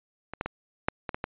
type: clicks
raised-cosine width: 0.5 ms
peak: -21 / -14 / -16 / -8 / -16 / -17 / -15 dBFS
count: 7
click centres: 0.336 / 0.411 / 0.46 / 0.885 / 1.092 / 1.145 / 1.241 s
effects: resampled to 8000 Hz